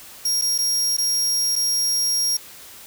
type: tone with dropouts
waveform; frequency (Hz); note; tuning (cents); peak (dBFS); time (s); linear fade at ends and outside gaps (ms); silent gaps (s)
sawtooth; 5600; F8; +4; -16; 0.25-2.37; 5; 0.414-0.42 / 0.58-0.586 / 0.968-0.982 / 1.556-1.561
effects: white hiss -42 dBFS RMS until 2.86 s